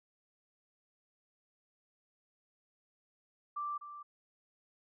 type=tone with echo; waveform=sine; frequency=1174.7 Hz; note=D6; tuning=in tune; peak=-35 dBFS; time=3.56-3.78 s; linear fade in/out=10 ms; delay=250 ms; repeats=1; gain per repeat=-10 dB; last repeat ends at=4.03 s; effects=none